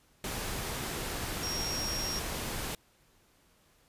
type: tone in noise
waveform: sine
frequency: 5588 Hz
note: F8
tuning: in tune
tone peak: -34 dBFS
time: 1.43-2.19 s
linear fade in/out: 2 ms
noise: pink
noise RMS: -36 dBFS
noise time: 0.24-2.75 s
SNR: -1 dB
effects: pink hiss -66 dBFS RMS until 3.88 s + resampled to 32000 Hz